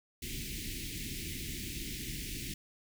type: band-stop noise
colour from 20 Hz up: pink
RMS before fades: -40 dBFS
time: 0.22-2.54 s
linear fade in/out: 5 ms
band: 370 to 2000 Hz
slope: 48 dB/octave
effects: none